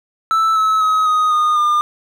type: tone with pitch steps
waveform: triangle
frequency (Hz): 1318.5 / 1295.1 / 1272.1 / 1249.5 / 1227.4 / 1205.6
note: E6 / E6 / D#6 / D#6 / D#6 / D6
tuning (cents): 0 / -31 / +38 / +7 / -24 / +45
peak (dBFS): -10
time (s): 0.31-1.81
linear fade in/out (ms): 0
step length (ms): 250
effects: none